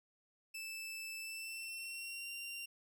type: tone with pitch glide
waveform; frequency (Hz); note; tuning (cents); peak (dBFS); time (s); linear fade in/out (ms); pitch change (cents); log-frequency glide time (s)
sawtooth; 2637 to 2768; E7 to F7; 0 to -16; -40; 0.54-2.66; 10; +84; 1.19-2.31
effects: none